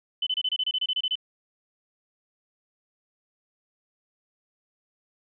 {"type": "tone bursts", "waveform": "sine", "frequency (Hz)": 3026, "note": "F#7", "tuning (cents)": 38, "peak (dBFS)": -23, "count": 13, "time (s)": [0.22, 1.155], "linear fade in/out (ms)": 5, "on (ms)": 47, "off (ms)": 27, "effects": []}